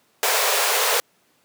pink high-pass noise, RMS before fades -20 dBFS, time 0.23-1 s, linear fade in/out 0 ms, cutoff 410 Hz, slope 96 dB/octave, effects pink hiss -62 dBFS RMS until 1.44 s + high-pass 200 Hz 12 dB/octave

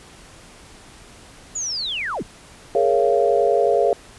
sine linear sweep, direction down, 7040 to 77.78 Hz, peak -23 dBFS, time 1.55-2.23 s, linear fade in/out 10 ms
sine chord, Bb minor seventh, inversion third, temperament equal with one note detuned, 415.3 / 466.2 / 554.4 / 686.9 Hz, Ab4 / Bb4 / Db5 / F5, 0 / 0 / 0 / -29 cents, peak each -20 dBFS, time 2.75-3.93 s, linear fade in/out 2 ms
effects pink hiss -45 dBFS RMS until 4.18 s + resampled to 24000 Hz

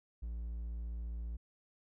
triangle tone, 57.4 Hz, A#1, 26 cents flat, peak -36 dBFS, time 0.22-1.37 s, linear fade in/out 10 ms, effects none

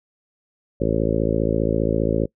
harmonic tone, 55 Hz, A1, in tune, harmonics 1 / 2 / 3 / 4 / 5 / 6 / 7 / 8 / 9 / 10, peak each -27 / -27 / -27 / -27 / -27 / -27 / -27 / -27 / -27 / -27 dBFS, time 0.8-2.26 s, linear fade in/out 10 ms, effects noise-tail reverb RT60 0.1 s tail -23 dB re dry

